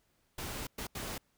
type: noise bursts at uneven times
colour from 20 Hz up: pink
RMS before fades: -40 dBFS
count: 3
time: 0.38-0.67 / 0.78-0.87 / 0.95-1.18 s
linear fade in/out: 5 ms
effects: pink hiss -74 dBFS RMS until 1.37 s